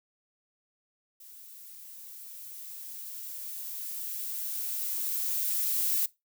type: noise with level ramp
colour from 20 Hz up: violet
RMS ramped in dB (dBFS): -50 to -27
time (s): 1.2-6.06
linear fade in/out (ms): 5
effects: noise-tail reverb RT60 0.2 s tail -20 dB re dry